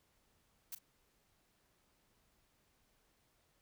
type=noise with echo; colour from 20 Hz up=blue; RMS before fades=-44 dBFS; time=0.72-0.75 s; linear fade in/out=5 ms; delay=37 ms; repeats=1; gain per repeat=-13 dB; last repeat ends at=0.787 s; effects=pink hiss -75 dBFS RMS until 3.61 s